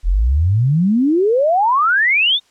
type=exponential sweep; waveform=sine; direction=up; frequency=38.89 to 3698 Hz; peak=-11 dBFS; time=0.03-2.4 s; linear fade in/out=50 ms; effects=white hiss -56 dBFS RMS until 2.5 s + low-pass 7000 Hz 12 dB/octave